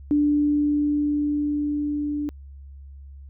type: tone with level ramp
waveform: sine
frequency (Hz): 293.7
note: D4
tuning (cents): 0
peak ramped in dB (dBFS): -16 to -24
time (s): 0.11-2.29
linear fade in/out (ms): 0
effects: added 69 Hz sine -39 dBFS peak until 3.29 s